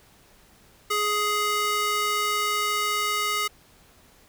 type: tone with high-pass filter sweep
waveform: square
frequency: 417.4 Hz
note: G#4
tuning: 9 cents sharp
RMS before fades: -25 dBFS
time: 0.9-3.48 s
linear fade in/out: 10 ms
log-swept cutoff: 900 to 1400 Hz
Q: 1.1
effects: pink hiss -56 dBFS RMS until 4.28 s